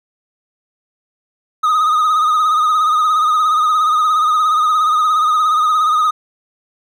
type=tone with vibrato; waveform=triangle; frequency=1246 Hz; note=D#6; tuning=2 cents sharp; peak=-9 dBFS; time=1.63-6.11 s; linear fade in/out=10 ms; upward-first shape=sine; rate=17 Hz; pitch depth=53 cents each way; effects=none